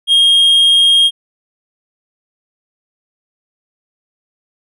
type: tone with vibrato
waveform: triangle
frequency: 3241 Hz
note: G#7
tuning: 43 cents flat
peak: -5 dBFS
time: 0.07-1.11 s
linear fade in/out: 50 ms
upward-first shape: triangle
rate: 20 Hz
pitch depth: 8 cents each way
effects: none